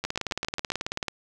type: two click trains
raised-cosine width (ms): 0.2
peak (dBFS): -11 / -13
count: 20 / 6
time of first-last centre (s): 0.05-1.083 / 0.04-0.719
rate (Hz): 18.4 / 7.36
effects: none